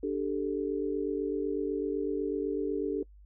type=chord; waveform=sine; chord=D suspended fourth; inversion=none; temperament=equal; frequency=293.7 / 392 / 440 Hz; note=D4 / G4 / A4; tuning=0 / 0 / 0 cents; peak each=-33 dBFS; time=0.03-3.03 s; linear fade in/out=5 ms; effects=noise-tail reverb RT60 0.1 s tail -23 dB re dry + added 50 Hz sine -51 dBFS peak until 3.25 s